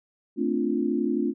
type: chord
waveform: sine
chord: D minor seventh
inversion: second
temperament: equal with one note detuned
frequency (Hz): 223.5 / 261.6 / 293.7 / 349.2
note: A3 / C4 / D4 / F4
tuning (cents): +27 / 0 / 0 / 0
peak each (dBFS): -28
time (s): 0.36-1.34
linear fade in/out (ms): 50
effects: none